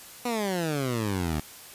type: exponential sweep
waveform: 15% pulse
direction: down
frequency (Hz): 249.1 to 73.42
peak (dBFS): -20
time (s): 0.25-1.4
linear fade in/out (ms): 5
effects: white hiss -46 dBFS RMS until 1.74 s + resampled to 32000 Hz